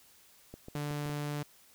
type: clicks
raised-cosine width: 2 ms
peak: -31 dBFS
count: 6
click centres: 0.54 / 0.684 / 0.753 / 0.91 / 1.06 / 1.096 s
type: tone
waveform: sawtooth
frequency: 146.83 Hz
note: D3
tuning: in tune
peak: -30 dBFS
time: 0.75-1.43 s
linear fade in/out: 5 ms
effects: white hiss -61 dBFS RMS until 1.74 s